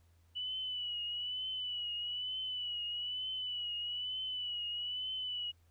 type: tone with vibrato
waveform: sine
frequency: 2960 Hz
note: F#7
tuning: in tune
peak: -36 dBFS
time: 0.35-5.52 s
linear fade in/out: 20 ms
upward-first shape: triangle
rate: 1.1 Hz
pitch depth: 60 cents each way
effects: added 84 Hz sine -64 dBFS peak until 5.7 s + pink hiss -75 dBFS RMS until 5.7 s